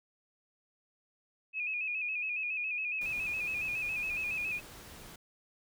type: tone with vibrato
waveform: sine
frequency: 2507 Hz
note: D#7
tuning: 12 cents sharp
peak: -32 dBFS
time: 1.53-4.61 s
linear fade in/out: 50 ms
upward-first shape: square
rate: 7.2 Hz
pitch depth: 48 cents each way
type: noise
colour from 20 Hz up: pink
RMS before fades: -50 dBFS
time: 3.01-5.16 s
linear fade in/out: 5 ms
effects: none